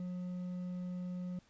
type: tone with hard clipping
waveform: triangle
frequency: 180 Hz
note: F#3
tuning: 47 cents flat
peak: -39 dBFS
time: 0-1.39 s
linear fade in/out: 2 ms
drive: 7 dB
effects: pink hiss -68 dBFS RMS until 1.49 s + resampled to 16000 Hz